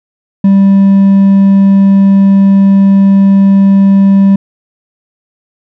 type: tone with hard clipping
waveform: triangle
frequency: 196 Hz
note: G3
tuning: in tune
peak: -3 dBFS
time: 0.44-4.36 s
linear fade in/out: 5 ms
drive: 5 dB
effects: none